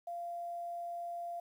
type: tone with quantisation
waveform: sine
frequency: 691 Hz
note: F5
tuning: 19 cents flat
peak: -38 dBFS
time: 0.07-1.4 s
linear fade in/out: 5 ms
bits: 11
effects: none